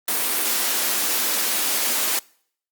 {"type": "high-pass noise", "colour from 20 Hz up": "white", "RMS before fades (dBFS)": -22, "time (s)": [0.08, 2.19], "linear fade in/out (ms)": 2, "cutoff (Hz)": 210, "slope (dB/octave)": 48, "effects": ["noise-tail reverb RT60 0.6 s tail -25 dB re dry", "Opus 32 kbps"]}